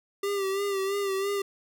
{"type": "tone with vibrato", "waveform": "square", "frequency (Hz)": 394.4, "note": "G4", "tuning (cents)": 11, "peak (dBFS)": -27, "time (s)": [0.23, 1.42], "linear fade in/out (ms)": 5, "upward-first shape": "sine", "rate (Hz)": 3, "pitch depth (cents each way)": 47, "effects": []}